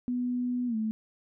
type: tone with pitch glide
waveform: sine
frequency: 246.9 to 218.7 Hz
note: B3 to A3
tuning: 0 to -10 cents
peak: -27 dBFS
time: 0.08-0.91 s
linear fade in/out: 0 ms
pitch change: -210 cents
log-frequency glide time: 0.67-0.76 s
effects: none